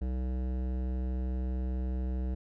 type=tone with hard clipping; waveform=sine; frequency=63.4 Hz; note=B1; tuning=46 cents sharp; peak=-32 dBFS; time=0.01-2.35 s; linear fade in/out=10 ms; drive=15 dB; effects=none